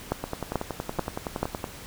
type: two click trains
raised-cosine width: 1 ms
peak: -15 / -10 dBFS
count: 16 / 4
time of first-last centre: 0.24-1.642 / 0.12-1.43 s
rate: 10.7 / 2.29 Hz
effects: pink hiss -43 dBFS RMS until 1.86 s